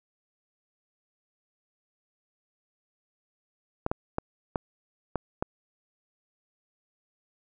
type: clicks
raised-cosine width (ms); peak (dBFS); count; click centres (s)
1; -13; 6; 3.864 / 3.915 / 4.184 / 4.558 / 5.157 / 5.425
effects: none